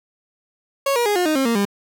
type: tone with pitch steps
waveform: 30% pulse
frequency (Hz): 552 / 477.8 / 413.5 / 357.9 / 309.8 / 268.1 / 232.1 / 200.9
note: C#5 / A#4 / G#4 / F4 / D#4 / C4 / A#3 / G3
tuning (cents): -7 / +43 / -8 / +42 / -7 / +42 / -7 / +43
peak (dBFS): -14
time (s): 0.86-1.652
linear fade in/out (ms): 5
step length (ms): 99
effects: none